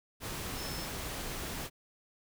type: tone in noise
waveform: sine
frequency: 5274 Hz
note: E8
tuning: in tune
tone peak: -44 dBFS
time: 0.55-0.88 s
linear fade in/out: 50 ms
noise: pink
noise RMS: -39 dBFS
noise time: 0.2-1.7 s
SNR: -8 dB
effects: none